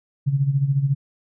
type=tone with tremolo; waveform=sine; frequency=138.59 Hz; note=C#3; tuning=in tune; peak=-14 dBFS; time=0.26-0.95 s; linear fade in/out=20 ms; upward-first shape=sine; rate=14 Hz; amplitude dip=70%; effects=none